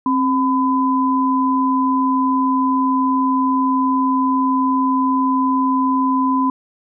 sine tone pair together, 265.3 / 1006.6 Hz, C4 / B5, +24 / +33 cents, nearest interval octave + major seventh, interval 2309 cents, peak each -16 / -17 dBFS, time 0.06-6.5 s, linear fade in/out 2 ms, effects none

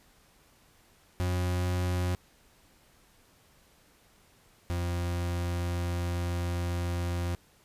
40% pulse tone pair in turn, 89.8 / 87.29 Hz, F2 / F2, +49 / 0 cents, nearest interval unison, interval 49 cents, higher first, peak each -26 / -28 dBFS, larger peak first, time 1.2-2.15 / 4.7-7.35 s, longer second, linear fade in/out 0 ms, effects pink hiss -62 dBFS RMS until 7.64 s + resampled to 32000 Hz

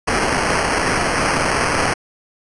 white noise with sample-and-hold, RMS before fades -18 dBFS, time 0.07-1.94 s, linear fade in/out 10 ms, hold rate 3675 Hz, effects resampled to 24000 Hz

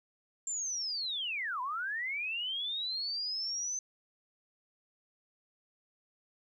sine linear two-way sweep, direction down then up, 7390 to 964 to 6190 Hz, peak -33 dBFS, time 0.47-3.79 s, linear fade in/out 2 ms, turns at 1.61 s, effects 12-bit

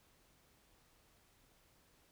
silence, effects pink hiss -70 dBFS RMS until 2.11 s

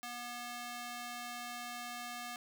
square tone with high-pass filter, 242 Hz, B3, 35 cents flat, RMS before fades -44 dBFS, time 0.03-2.36 s, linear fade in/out 0 ms, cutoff 770 Hz, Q 0.64, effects none

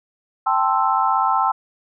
sine chord, A minor seventh, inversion third, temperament equal, 784 / 880 / 1046.5 / 1318.5 Hz, G5 / A5 / C6 / E6, 0 / 0 / 0 / 0 cents, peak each -21 dBFS, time 0.46-1.52 s, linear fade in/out 10 ms, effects none

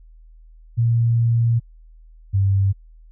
sine tone pair in turn, 116.54 / 97.79 Hz, A#2 / G2, 0 / -4 cents, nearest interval minor third, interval 304 cents, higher first, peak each -14 dBFS, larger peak neither, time 0.77-1.6 / 2.33-2.73 s, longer first, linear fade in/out 20 ms, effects added 40 Hz sine -43 dBFS peak until 3.11 s

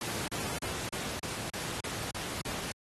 pink noise bursts, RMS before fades -36 dBFS, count 9, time 0.01-2.72 s, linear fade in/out 2 ms, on 270 ms, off 35 ms, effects high-pass 80 Hz 12 dB/octave + AAC 32 kbps

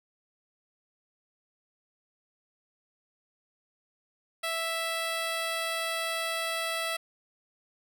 10% pulse tone, 659.3 Hz, E5, in tune, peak -21 dBFS, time 4.43-6.97 s, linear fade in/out 10 ms, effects none

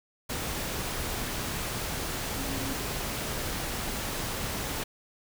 sine tone in noise, 271.4 Hz, C#4, 36 cents flat, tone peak -36 dBFS, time 2.36-2.74 s, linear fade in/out 10 ms, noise pink, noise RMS -33 dBFS, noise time 0.29-4.84 s, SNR -6 dB, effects none

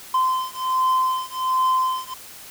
triangle beating tone pair, 1032 / 1033.3 Hz, C6 / C6, -24 / -22 cents, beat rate 1.3 Hz, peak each -20 dBFS, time 0.14-2.14 s, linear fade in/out 5 ms, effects white hiss -41 dBFS RMS until 2.5 s

